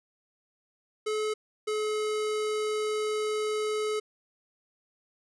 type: tone pair in turn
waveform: square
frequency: 429.3 / 427.5 Hz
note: A4 / A4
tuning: -43 / -50 cents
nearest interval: unison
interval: 7 cents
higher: first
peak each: -28 dBFS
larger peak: neither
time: 1.06-1.34 / 1.67-4 s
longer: second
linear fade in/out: 10 ms
effects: resampled to 24000 Hz